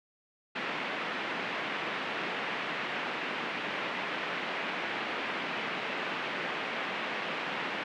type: band-pass noise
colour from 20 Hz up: white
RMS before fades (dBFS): -35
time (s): 0.55-7.84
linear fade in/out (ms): 10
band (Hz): 170 to 2700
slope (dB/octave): 24
effects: none